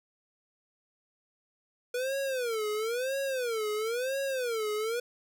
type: tone with vibrato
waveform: square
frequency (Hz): 481.7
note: B4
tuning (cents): -43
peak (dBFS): -30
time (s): 1.94-5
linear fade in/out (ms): 5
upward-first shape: sine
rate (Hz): 0.99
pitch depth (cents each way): 230
effects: 12-bit